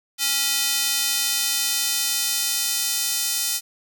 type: tone with high-pass filter sweep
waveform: square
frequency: 277.2 Hz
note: C#4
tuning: in tune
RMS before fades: -23 dBFS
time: 0.18-3.61 s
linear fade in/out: 50 ms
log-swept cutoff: 3600 to 5400 Hz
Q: 0.82
effects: none